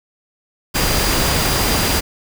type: tone in noise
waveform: sine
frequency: 4800 Hz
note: D8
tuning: 37 cents sharp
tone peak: -26 dBFS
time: 0.74-2.01 s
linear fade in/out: 20 ms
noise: pink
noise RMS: -17 dBFS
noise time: 0.74-2.01 s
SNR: -12 dB
effects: none